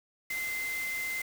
sine tone in noise, 2072 Hz, C7, 17 cents flat, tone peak -32 dBFS, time 0.3-1.22 s, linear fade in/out 5 ms, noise white, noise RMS -41 dBFS, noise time 0.3-1.22 s, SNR +6 dB, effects none

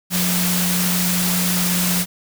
sine tone in noise, 179.3 Hz, F3, 46 cents sharp, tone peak -20 dBFS, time 0.1-2.06 s, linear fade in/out 50 ms, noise white, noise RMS -21 dBFS, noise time 0.1-2.06 s, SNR -2 dB, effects none

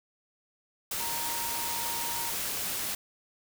sine tone in noise, 932.3 Hz, A#5, in tune, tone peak -37 dBFS, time 1-2.3 s, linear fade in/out 5 ms, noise white, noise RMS -33 dBFS, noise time 0.91-2.95 s, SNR -7 dB, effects none

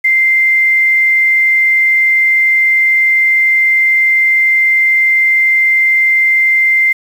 sine tone with quantisation, 2089 Hz, C7, 3 cents flat, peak -7 dBFS, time 0.04-6.93 s, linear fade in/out 10 ms, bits 6, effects none

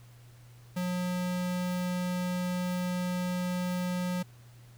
square tone, 180.1 Hz, F#3, 46 cents flat, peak -30 dBFS, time 0.76-4.23 s, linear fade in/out 10 ms, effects added 120 Hz sine -51 dBFS peak until 4.77 s + pink hiss -61 dBFS RMS until 4.77 s

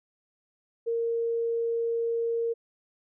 sine tone, 463 Hz, A#4, 12 cents flat, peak -25 dBFS, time 0.86-2.54 s, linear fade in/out 20 ms, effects none

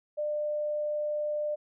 sine tone, 598 Hz, D5, 31 cents sharp, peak -28 dBFS, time 0.17-1.56 s, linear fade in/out 20 ms, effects none

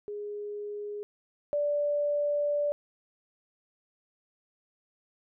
sine tone pair in turn, 413.9 / 584 Hz, G#4 / D5, -6 / -10 cents, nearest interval tritone, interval 596 cents, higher second, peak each -34 / -25 dBFS, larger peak second, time 0.08-1.03 / 1.53-2.72 s, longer second, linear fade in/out 0 ms, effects none

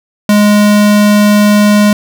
square tone, 207.7 Hz, G#3, in tune, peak -5 dBFS, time 0.29-1.93 s, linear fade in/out 2 ms, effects none

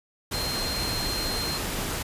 sine tone in noise, 4186 Hz, C8, in tune, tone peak -30 dBFS, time 0.33-1.58 s, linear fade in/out 10 ms, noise pink, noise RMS -30 dBFS, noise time 0.31-2.03 s, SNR -3 dB, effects resampled to 32000 Hz

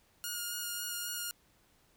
5% pulse tone with vibrato, 1428 Hz, F6, 38 cents sharp, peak -25 dBFS, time 0.24-1.31 s, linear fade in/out 0 ms, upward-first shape sine, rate 3.7 Hz, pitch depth 14 cents each way, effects pink hiss -68 dBFS RMS until 1.96 s

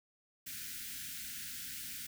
white band-stop noise, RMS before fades -44 dBFS, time 0.46-2.07 s, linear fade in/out 10 ms, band 300 to 1400 Hz, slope 96 dB/octave, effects none

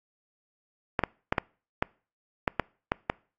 clicks, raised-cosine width 0.5 ms, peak -8 dBFS, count 9, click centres 0.992 / 1.037 / 1.325 / 1.382 / 1.825 / 2.478 / 2.597 / 2.919 / 3.099 s, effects noise-tail reverb RT60 0.4 s tail -26 dB re dry + AAC 32 kbps

